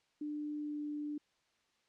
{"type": "tone with pitch glide", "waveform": "sine", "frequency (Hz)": [297.8, 296.1], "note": ["D4", "D4"], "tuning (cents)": [24, 14], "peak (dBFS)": -37, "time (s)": [0.21, 1.18], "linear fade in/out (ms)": 5, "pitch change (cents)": -10, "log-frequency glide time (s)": [0.57, 0.79], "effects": ["white hiss -75 dBFS RMS until 1.88 s", "low-pass 5000 Hz 12 dB/octave"]}